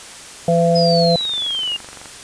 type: harmonic tone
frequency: 169.2 Hz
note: E3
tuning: 45 cents sharp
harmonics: 1 / 3 / 4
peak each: -16 / -16 / -16 dBFS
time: 0.48-1.16 s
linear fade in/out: 2 ms
type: exponential sweep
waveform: sine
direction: down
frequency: 5100 to 2794 Hz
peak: -19 dBFS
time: 0.75-1.77 s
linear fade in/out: 10 ms
type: click train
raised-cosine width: 0.5 ms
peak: -21 dBFS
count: 21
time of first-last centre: 1.21-2.057 s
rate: 23.6 Hz
effects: white hiss -36 dBFS RMS until 2.23 s + resampled to 22050 Hz